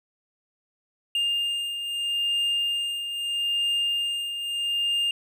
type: beating tone pair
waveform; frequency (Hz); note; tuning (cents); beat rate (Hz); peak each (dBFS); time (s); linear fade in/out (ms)
triangle; 2810 / 2810.78; F7 / F7; +10 / +10; 0.78; -31 / -23; 1.15-5.11; 2
effects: none

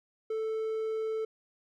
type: tone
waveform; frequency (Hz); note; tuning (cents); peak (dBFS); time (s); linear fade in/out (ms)
triangle; 440.6; A4; +2; -28; 0.3-1.25; 5
effects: none

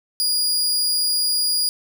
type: tone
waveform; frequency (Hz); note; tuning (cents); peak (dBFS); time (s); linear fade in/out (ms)
sawtooth; 4867; D#8; -39; -15; 0.2-1.69; 0
effects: none

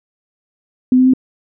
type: tone with pitch steps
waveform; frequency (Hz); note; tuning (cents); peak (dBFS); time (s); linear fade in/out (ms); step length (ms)
sine; 253.8 / 256.7 / 259.7; B3 / C4 / C4; +47 / -33 / -13; -7; 0.92-1.136; 2; 72
effects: none

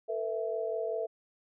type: chord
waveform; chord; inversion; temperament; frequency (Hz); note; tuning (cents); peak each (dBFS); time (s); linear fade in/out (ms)
sine; A suspended second; none; equal with one note detuned; 448.7 / 493.9 / 659.3; A4 / B4 / E5; +34 / 0 / 0; -34 / -38 / -34; 0.08-1.07; 20
effects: none

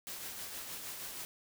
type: noise with tremolo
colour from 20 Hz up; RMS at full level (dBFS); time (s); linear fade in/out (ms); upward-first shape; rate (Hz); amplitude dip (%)
white; -42; 0.07-1.25; 0; triangle; 6.4; 40
effects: none

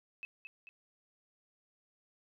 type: tone with echo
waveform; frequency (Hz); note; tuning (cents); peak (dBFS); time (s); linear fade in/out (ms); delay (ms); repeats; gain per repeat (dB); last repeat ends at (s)
sine; 2599; E7; -25; -40; 0.23-0.25; 0; 220; 2; -5; 0.69
effects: none

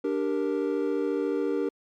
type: chord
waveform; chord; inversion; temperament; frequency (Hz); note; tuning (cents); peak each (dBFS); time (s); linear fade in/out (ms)
triangle; G minor; second; equal; 293.7 / 392 / 466.2; D4 / G4 / Bb4; 0 / 0 / 0; -27; 0.04-1.69; 5
effects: MP3 96 kbps

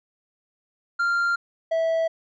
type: tone pair in turn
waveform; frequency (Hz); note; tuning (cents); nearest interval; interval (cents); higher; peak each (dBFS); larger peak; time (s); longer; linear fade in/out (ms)
triangle; 1391 / 654; F6 / E5; -7 / -14; octave + minor second; 1307; first; -18; neither; 0.99-1.36 / 1.71-2.08; neither; 10
effects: resampled to 16000 Hz

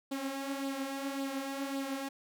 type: tone with flanger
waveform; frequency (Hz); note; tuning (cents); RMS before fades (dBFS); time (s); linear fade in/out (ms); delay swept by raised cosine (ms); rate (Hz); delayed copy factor
sawtooth; 273.3; C#4; -24; -37; 0.11-2.09; 10; 0.23 to 6.23; 1.8; +0.55
effects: none

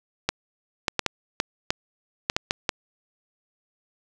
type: clicks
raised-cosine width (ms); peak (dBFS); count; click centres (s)
0.2; -4; 10; 0.29 / 0.882 / 0.993 / 1.063 / 1.401 / 1.705 / 2.299 / 2.365 / 2.509 / 2.692
effects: none

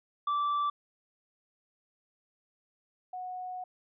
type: tone pair in turn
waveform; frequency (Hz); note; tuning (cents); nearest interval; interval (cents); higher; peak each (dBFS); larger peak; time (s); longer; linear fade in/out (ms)
triangle / sine; 1165 / 733.9; D6 / F#5; -14 / -14; minor sixth; 800; first; -25 / -36; first; 0.27-0.7 / 3.13-3.64; second; 5
effects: resampled to 11025 Hz

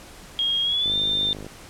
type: tone with pitch glide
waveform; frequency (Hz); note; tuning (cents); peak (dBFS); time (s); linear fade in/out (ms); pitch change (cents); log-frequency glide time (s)
sine; 3258 to 3594; G#7 to A7; -34 to +36; -20; 0.39-1.33; 0; +170; 0.63-0.95
type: click train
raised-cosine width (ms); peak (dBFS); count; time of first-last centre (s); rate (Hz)
2; -23; 32; 0.86-1.465; 51.2
effects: pink hiss -44 dBFS RMS until 1.69 s + low-pass 11000 Hz 12 dB/octave

